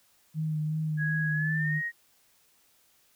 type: tone with vibrato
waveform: sine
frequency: 155.1 Hz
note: D#3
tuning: 5 cents flat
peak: -27 dBFS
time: 0.34-1.82 s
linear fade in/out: 50 ms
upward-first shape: sine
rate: 2.7 Hz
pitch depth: 24 cents each way
type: tone with pitch glide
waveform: sine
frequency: 1661.2 to 1875.4 Hz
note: G#6 to A#6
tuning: 0 to +10 cents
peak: -29 dBFS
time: 0.97-1.92 s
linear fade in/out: 50 ms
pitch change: +210 cents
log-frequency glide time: 1.31-1.78 s
effects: white hiss -65 dBFS RMS until 3.15 s